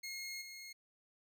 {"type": "tone with level steps", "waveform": "20% pulse", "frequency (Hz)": 2153, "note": "C7", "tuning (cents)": 49, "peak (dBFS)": [-37, -43], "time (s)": [0.03, 0.73], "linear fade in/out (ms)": 10, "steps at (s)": 0.41, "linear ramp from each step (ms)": 10, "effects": []}